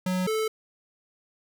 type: tone pair in turn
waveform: square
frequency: 183.9 / 437.4 Hz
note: F#3 / A4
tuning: -10 / -10 cents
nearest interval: octave + minor third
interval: 1500 cents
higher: second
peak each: -25 dBFS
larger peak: neither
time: 0.06-0.27 / 0.27-0.48 s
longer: neither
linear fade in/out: 5 ms
effects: none